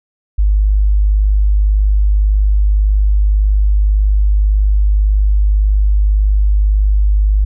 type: tone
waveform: sine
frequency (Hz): 50.9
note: G#1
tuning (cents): -34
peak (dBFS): -8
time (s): 0.38-7.45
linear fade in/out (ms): 10
effects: none